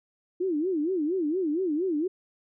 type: tone with vibrato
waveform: sine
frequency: 335.1 Hz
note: E4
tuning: 29 cents sharp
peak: -24 dBFS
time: 0.4-2.08 s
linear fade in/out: 10 ms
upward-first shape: sine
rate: 4.3 Hz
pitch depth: 240 cents each way
effects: none